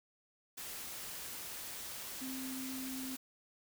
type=tone in noise; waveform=sine; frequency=261.6 Hz; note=C4; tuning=in tune; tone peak=-41 dBFS; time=2.21-3.16 s; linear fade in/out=10 ms; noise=white; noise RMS=-45 dBFS; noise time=0.57-3.17 s; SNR=+1 dB; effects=none